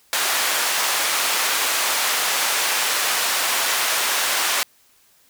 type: band-pass noise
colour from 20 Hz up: pink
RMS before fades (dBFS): -21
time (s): 0.13-4.63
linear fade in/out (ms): 0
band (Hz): 940 to 16000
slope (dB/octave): 12
effects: white hiss -57 dBFS RMS until 5.29 s